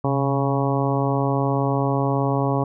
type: harmonic tone with a mistuned harmonic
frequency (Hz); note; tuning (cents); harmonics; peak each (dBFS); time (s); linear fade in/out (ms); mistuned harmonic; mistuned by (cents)
138.59; C#3; 0; 1 / 2 / 3 / 4 / 5 / 6 / 7 / 8; -22 / -25 / -27 / -28 / -29 / -30 / -30 / -31; 0.04-2.64; 5; 1; -65
effects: none